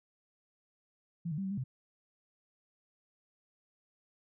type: tone with pitch steps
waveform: sine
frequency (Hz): 169.1 / 149.3 / 194.9 / 191.2 / 201 / 129.8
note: E3 / D3 / G3 / G3 / G3 / C3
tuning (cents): +44 / +29 / -10 / -43 / +44 / -13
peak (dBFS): -33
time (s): 1.25-1.64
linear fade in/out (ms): 10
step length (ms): 65
effects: none